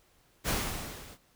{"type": "noise with level ramp", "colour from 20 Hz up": "pink", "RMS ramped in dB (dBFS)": [-27, -51], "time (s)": [0.44, 1.18], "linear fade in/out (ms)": 50, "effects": ["pink hiss -66 dBFS RMS until 1.35 s"]}